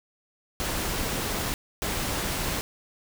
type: noise bursts at uneven times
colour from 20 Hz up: pink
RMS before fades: -29 dBFS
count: 2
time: 0.6-1.54 / 1.82-2.61 s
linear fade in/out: 0 ms
effects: none